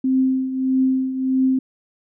sine tone with tremolo, 261.6 Hz, C4, in tune, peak -13 dBFS, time 0.04-1.59 s, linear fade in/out 5 ms, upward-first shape triangle, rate 1.6 Hz, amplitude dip 70%, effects none

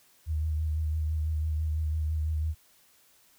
sine tone with vibrato, 77.78 Hz, D#2, in tune, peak -26 dBFS, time 0.26-2.55 s, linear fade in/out 50 ms, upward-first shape sine, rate 6 Hz, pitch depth 31 cents each way, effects white hiss -62 dBFS RMS until 3.38 s

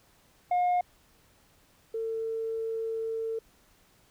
sine tone pair in turn, 716 / 449.4 Hz, F5 / A4, +43 / +37 cents, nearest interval minor sixth, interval 806 cents, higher first, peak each -20 / -29 dBFS, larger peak first, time 0.51-0.81 / 1.94-3.39 s, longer second, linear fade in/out 5 ms, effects tanh soft clip ceiling -22 dBFS + pink hiss -63 dBFS RMS until 4.1 s

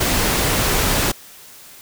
pink noise, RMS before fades -18 dBFS, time 0-1.12 s, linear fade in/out 10 ms, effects white hiss -42 dBFS RMS until 1.81 s

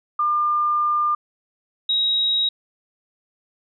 sine tone pair in turn, 1200 / 3810 Hz, D6 / A#7, +37 / +37 cents, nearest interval octave + minor sixth, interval 2000 cents, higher second, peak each -17 / -17 dBFS, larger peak neither, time 0.19-1.15 / 1.89-2.49 s, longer first, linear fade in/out 5 ms, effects none

